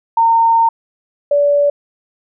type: tone pair in turn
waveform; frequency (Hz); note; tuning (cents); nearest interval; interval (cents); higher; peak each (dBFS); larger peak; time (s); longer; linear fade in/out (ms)
sine; 915 / 576.4; A#5 / D5; -32 / -33; minor sixth; 801; first; -8 / -9; first; 0.17-0.69 / 1.31-1.7; first; 5
effects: none